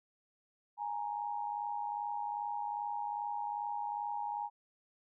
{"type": "tone pair together", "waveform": "sine", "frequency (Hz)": [831, 933.5], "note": ["G#5", "A#5"], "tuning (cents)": [1, 2], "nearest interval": "major second", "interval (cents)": 201, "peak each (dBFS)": [-37, -39], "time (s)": [0.77, 4.5], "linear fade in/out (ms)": 50, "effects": []}